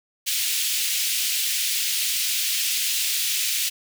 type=high-pass noise; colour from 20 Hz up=pink; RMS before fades=-24 dBFS; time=0.26-3.7 s; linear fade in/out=20 ms; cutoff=2600 Hz; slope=24 dB/octave; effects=none